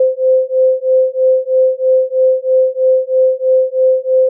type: beating tone pair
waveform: sine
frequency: 517 / 520.1 Hz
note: C5 / C5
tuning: -21 / -10 cents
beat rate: 3.1 Hz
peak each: -12 dBFS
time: 0-4.29 s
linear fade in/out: 5 ms
effects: none